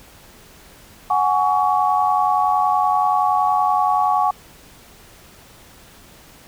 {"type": "chord", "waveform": "sine", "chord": "F# suspended second", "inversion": "none", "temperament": "equal with one note detuned", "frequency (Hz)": [740, 830.6, 1125.5], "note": ["F#5", "G#5", "C#6"], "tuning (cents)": [0, 0, 26], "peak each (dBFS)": -19, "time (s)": [1.1, 4.31], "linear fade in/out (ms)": 5, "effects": ["pink hiss -46 dBFS RMS until 6.47 s"]}